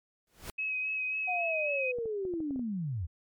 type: noise with exponential growth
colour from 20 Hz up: pink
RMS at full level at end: -38 dBFS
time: 0.27-0.5 s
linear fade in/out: 1 ms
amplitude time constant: 50 ms
type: tone with vibrato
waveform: sine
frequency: 2545 Hz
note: D#7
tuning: 39 cents sharp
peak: -30 dBFS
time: 0.58-1.92 s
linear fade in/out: 10 ms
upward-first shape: sine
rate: 3.7 Hz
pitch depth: 23 cents each way
type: linear sweep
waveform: sine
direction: down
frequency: 740 to 73.42 Hz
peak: -31 dBFS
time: 1.27-3.07 s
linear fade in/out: 20 ms
type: clicks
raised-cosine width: 2 ms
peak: -32 dBFS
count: 8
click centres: 1.986 / 2.057 / 2.252 / 2.338 / 2.404 / 2.508 / 2.56 / 2.594 s
effects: MP3 96 kbps